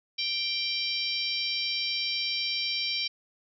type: harmonic tone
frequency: 784 Hz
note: G5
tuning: in tune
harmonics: 3 / 4 / 5 / 6 / 7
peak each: -34 / -34 / -34 / -34 / -34 dBFS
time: 0.18-3.08 s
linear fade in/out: 10 ms
effects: none